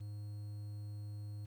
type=tone with quantisation; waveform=triangle; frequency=103.7 Hz; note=G#2; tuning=2 cents flat; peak=-40 dBFS; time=0-1.46 s; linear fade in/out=10 ms; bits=11; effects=none